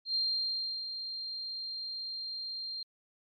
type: tone with ADSR envelope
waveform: sine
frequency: 4186 Hz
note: C8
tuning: in tune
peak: -27 dBFS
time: 0.05-2.83 s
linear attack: 100 ms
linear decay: 690 ms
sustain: -9 dB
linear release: 4 ms
effects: MP3 32 kbps